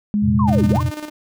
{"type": "tone", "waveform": "sine", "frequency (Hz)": 207.7, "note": "G#3", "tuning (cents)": 0, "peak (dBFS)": -15, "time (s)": [0.14, 0.76], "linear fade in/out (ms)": 0}
{"type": "chord", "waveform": "sine", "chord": "F suspended fourth", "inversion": "none", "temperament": "equal with one note detuned", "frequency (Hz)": [86.55, 116.54, 130.81], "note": ["F2", "Bb2", "C3"], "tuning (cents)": [-15, 0, 0], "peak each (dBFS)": -21, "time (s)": [0.22, 0.91], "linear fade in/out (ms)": 20}
{"type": "linear two-way sweep", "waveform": "sine", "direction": "down then up", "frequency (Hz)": [1136, 138.59, 1136], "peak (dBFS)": -20, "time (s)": [0.39, 0.81], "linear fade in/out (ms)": 5, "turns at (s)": 0.68}
{"type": "tone with tremolo", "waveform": "sawtooth", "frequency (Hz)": 302.4, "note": "D#4", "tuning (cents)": -49, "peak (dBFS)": -22, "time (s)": [0.47, 1.1], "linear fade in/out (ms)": 20, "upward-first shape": "square", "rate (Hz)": 18, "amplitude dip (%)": 60}
{"effects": []}